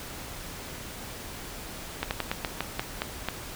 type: slowing click train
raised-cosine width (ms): 0.3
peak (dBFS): -11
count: 9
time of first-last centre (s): 2.03-3.286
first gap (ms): 79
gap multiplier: 1.19
effects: pink hiss -40 dBFS RMS until 3.55 s